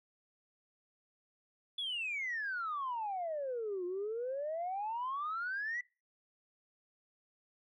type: exponential two-way sweep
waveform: sine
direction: down then up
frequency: 3474 to 349.2 to 1992 Hz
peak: -34 dBFS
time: 1.78-5.81 s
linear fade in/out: 5 ms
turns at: 3.85 s
effects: noise-tail reverb RT60 0.3 s tail -23 dB re dry + tanh soft clip ceiling -31 dBFS